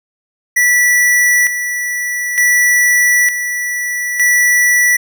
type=tone with tremolo; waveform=square; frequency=1957 Hz; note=B6; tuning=16 cents flat; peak=-9 dBFS; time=0.56-4.97 s; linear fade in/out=10 ms; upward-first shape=square; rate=0.55 Hz; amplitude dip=60%; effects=none